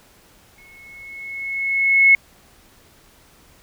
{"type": "tone with exponential growth", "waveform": "sine", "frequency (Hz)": 2187, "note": "C#7", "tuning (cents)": -24, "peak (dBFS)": -7, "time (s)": [0.58, 2.15], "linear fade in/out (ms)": 2, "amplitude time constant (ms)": 340, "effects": ["pink hiss -52 dBFS RMS until 3.62 s"]}